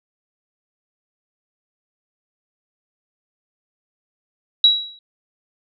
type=tone with exponential decay; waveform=sine; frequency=3883 Hz; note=B7; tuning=30 cents flat; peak=-6 dBFS; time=4.64-4.99 s; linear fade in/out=2 ms; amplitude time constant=76 ms; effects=none